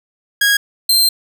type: tone pair in turn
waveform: sawtooth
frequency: 1644 / 4151 Hz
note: G#6 / C8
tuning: -18 / -15 cents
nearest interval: octave + major third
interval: 1603 cents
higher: second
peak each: -7 dBFS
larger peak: neither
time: 0.41-0.57 / 0.89-1.09 s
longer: second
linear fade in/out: 5 ms
effects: none